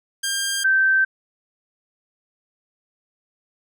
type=tone pair in turn; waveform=10% pulse / sine; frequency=1600 / 1553.6 Hz; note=G6 / G6; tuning=+35 / -16 cents; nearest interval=minor second; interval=51 cents; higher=first; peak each=-13 / -14 dBFS; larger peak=first; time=0.23-0.64 / 0.64-1.05 s; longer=neither; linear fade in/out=10 ms; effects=none